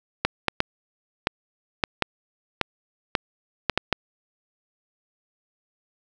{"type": "clicks", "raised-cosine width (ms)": 0.3, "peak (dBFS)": -3, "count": 11, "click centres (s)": [0.25, 0.483, 0.604, 1.271, 1.838, 2.023, 2.613, 3.152, 3.697, 3.776, 3.927], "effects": []}